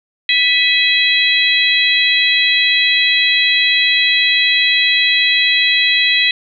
harmonic tone with a mistuned harmonic, 659 Hz, E5, 1 cent flat, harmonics 3 / 4 / 5 / 6, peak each -16 / -16 / -16 / -16 dBFS, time 0.29-6.31 s, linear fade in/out 2 ms, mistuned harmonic 4, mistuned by -63 cents, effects none

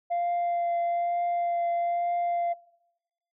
sine tone with vibrato, 693 Hz, F5, 14 cents flat, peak -22 dBFS, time 0.1-2.54 s, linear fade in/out 20 ms, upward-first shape triangle, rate 1.1 Hz, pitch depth 13 cents each way, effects noise-tail reverb RT60 0.9 s tail -22 dB re dry + tanh soft clip ceiling -23 dBFS

